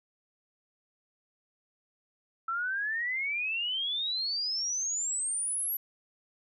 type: exponential sweep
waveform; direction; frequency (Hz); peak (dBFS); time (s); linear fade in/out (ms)
sine; up; 1321 to 11870; -29; 2.48-5.77; 5
effects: none